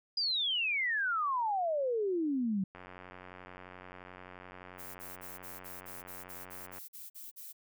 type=exponential sweep; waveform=sine; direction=down; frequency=4948 to 184.1 Hz; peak=-29 dBFS; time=0.17-2.64 s; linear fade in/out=5 ms
type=click train; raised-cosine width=0.5 ms; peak=-33 dBFS; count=370; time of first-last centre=2.75-6.783 s; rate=91.5 Hz
type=noise bursts; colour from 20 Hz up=violet; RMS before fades=-47 dBFS; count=13; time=4.78-7.53 s; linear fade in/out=20 ms; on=170 ms; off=45 ms
effects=none